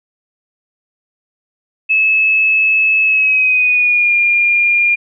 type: tone with pitch glide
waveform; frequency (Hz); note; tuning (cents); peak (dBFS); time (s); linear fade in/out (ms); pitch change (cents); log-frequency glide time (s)
sine; 2597 to 2409; E7 to D7; -26 to +43; -9; 1.89-4.96; 20; -131; 3.03-4.14
effects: none